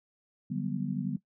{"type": "chord", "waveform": "sine", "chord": "G major seventh", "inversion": "second", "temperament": "just", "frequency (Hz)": [147, 183.75, 196, 245], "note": ["D3", "F#3", "G3", "B3"], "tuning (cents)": [2, -12, 0, -14], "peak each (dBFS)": [-35, -36, -35, -35], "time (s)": [0.5, 1.17], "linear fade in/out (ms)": 10, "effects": ["noise-tail reverb RT60 0.1 s tail -18 dB re dry"]}